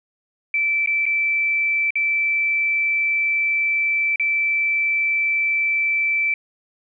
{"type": "tone with dropouts", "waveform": "sine", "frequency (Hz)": 2326, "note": "D7", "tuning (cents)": -17, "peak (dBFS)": -17, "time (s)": [0.54, 6.34], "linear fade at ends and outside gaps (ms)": 2, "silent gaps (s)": [[0.861, 0.873], [1.056, 1.063], [1.906, 1.955], [4.159, 4.197]], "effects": []}